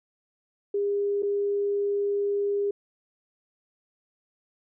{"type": "tone with dropouts", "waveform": "sine", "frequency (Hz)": 404.7, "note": "G#4", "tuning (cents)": -45, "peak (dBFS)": -23, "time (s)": [0.74, 2.71], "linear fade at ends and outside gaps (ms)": 5, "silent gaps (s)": [1.224, 1.23], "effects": []}